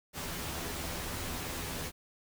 pink noise with comb filter, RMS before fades -38 dBFS, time 0.13-1.92 s, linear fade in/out 50 ms, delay 12 ms, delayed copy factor +0.55, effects none

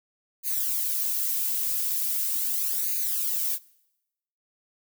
violet noise with flanger, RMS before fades -27 dBFS, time 0.43-3.59 s, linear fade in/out 50 ms, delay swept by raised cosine 0.45 to 3.15 ms, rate 0.4 Hz, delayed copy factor +0.7, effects noise-tail reverb RT60 0.9 s tail -23 dB re dry

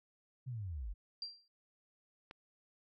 sine linear sweep, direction down, 133.5 to 40.92 Hz, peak -39 dBFS, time 0.46-0.94 s, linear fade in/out 20 ms
sine tone with exponential decay, 4731 Hz, D8, 12 cents sharp, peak -37 dBFS, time 1.22-1.48 s, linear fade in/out 2 ms, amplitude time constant 56 ms
click, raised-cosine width 0.3 ms, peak -33 dBFS, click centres 2.311 s
effects none

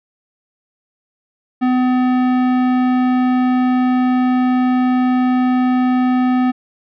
sine tone with tanh clipping, 252.7 Hz, B3, 40 cents sharp, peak -14 dBFS, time 1.61-6.52 s, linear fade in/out 20 ms, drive 16 dB, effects none

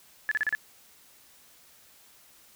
sine tone bursts, 1721 Hz, A6, 39 cents flat, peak -23 dBFS, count 5, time 0.29-0.55 s, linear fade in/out 0 ms, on 24 ms, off 35 ms, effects white hiss -57 dBFS RMS until 2.55 s

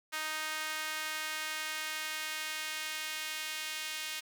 sawtooth tone with high-pass filter sweep, 311.1 Hz, D#4, in tune, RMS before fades -38 dBFS, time 0.12-4.21 s, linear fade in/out 20 ms, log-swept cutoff 1500 to 2500 Hz, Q 1.2, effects none

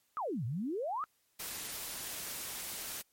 sine exponential two-way sweep, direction down then up, 1315 to 107.9 to 1315 Hz, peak -33 dBFS, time 0.17-1.04 s, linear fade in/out 0 ms, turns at 0.45 s
white noise, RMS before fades -41 dBFS, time 1.39-3.02 s, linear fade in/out 10 ms
effects white hiss -74 dBFS RMS until 3.12 s + MP3 64 kbps

